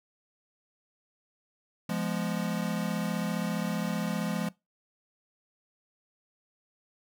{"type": "chord", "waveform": "square", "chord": "F diminished", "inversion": "none", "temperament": "equal with one note detuned", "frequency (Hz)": [172.51, 207.7, 246.9], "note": ["F3", "Ab3", "Cb4"], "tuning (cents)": [-21, 0, 0], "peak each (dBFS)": [-33, -33, -38], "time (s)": [1.89, 4.49], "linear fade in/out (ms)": 5, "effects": ["noise-tail reverb RT60 0.2 s tail -20 dB re dry"]}